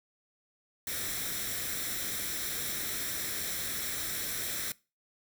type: noise with comb filter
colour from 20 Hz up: white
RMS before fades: -35 dBFS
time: 0.87-4.72 s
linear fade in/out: 2 ms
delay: 0.53 ms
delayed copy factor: +0.6
effects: noise-tail reverb RT60 0.3 s tail -22 dB re dry